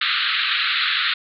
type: band-pass noise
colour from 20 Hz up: white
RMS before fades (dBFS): -21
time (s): 0.01-1.14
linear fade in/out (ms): 5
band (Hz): 1200 to 4200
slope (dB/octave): 96
effects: none